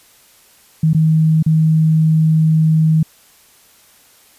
sine tone with dropouts, 158.3 Hz, D#3, 30 cents sharp, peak -9 dBFS, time 0.83-3.03 s, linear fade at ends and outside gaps 5 ms, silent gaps 0.933-0.946 / 1.427-1.462 s, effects white hiss -49 dBFS RMS until 4.38 s + resampled to 32000 Hz

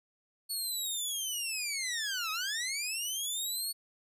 15% pulse linear two-way sweep, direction down then up, 4430 to 1244.5 to 4430 Hz, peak -26 dBFS, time 0.49-3.73 s, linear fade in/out 20 ms, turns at 2.31 s, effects resampled to 32000 Hz

